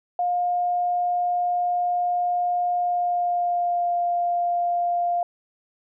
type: tone with pitch glide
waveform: sine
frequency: 710 to 699.4 Hz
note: F5 to F5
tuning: +28 to +2 cents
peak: -20 dBFS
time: 0.19-5.23 s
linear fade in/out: 2 ms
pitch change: -26 cents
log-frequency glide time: 2.76-3.95 s
effects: none